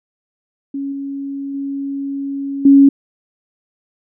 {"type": "tone with level steps", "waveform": "sine", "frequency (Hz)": 277.2, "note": "C#4", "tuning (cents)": 0, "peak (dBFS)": [-20, -22, -20, -4], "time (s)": [0.74, 2.89], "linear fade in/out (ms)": 5, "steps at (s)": [0.92, 1.54, 2.65], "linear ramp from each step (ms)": 5, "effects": []}